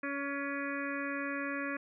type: harmonic tone with a mistuned harmonic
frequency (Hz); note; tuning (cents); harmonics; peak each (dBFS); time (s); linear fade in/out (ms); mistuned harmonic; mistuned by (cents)
281; C#4; +24; 1 / 2 / 4 / 5 / 6 / 7 / 8 / 9; -38 / -42 / -43 / -44 / -40 / -45 / -49 / -46; 0.03-1.77; 5; 9; -47
effects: none